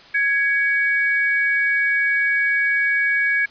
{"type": "tone pair together", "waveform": "sine", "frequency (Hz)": [1661.9, 2255], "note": ["G#6", "C#7"], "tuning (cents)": [1, 29], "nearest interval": "perfect fourth", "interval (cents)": 528, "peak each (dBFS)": [-18, -20], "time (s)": [0.14, 3.46], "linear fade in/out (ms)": 10, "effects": ["white hiss -45 dBFS RMS until 3.5 s", "resampled to 11025 Hz"]}